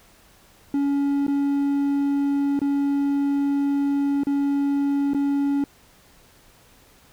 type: tone with dropouts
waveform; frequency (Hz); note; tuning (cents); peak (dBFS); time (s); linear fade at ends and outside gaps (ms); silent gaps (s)
triangle; 281.5; C#4; +27; -17; 0.74-5.64; 2; 1.267-1.28 / 2.592-2.616 / 4.235-4.269 / 5.135-5.146
effects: pink hiss -54 dBFS RMS until 7.12 s